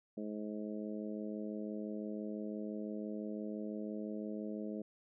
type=harmonic tone; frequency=105.9 Hz; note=G#2; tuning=34 cents sharp; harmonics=2 / 3 / 4 / 5 / 6; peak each=-41 / -45 / -47 / -49 / -51 dBFS; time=0.17-4.82 s; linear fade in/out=5 ms; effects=none